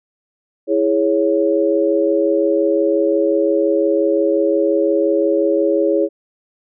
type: chord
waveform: sine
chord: C# minor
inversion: first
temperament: equal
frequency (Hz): 329.6 / 415.3 / 554.4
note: E4 / G#4 / C#5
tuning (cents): 0 / 0 / 0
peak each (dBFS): -17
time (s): 0.67-6.09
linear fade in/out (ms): 50
effects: none